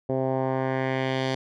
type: tone with low-pass filter sweep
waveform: 10% pulse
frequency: 131.7 Hz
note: C3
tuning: 12 cents sharp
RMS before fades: -26 dBFS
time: 0.09-1.35 s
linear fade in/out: 5 ms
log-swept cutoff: 540 to 4600 Hz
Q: 1.5
effects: none